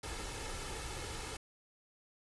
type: noise with comb filter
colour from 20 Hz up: pink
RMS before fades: -42 dBFS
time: 0.03-1.37 s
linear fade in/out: 5 ms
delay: 2.3 ms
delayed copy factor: +0.55
effects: resampled to 24000 Hz